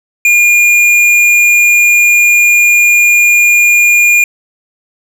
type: tone with hard clipping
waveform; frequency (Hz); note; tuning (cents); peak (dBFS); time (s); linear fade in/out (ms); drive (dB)
triangle; 2420; D#7; -49; -6; 0.25-4.24; 2; 13
effects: none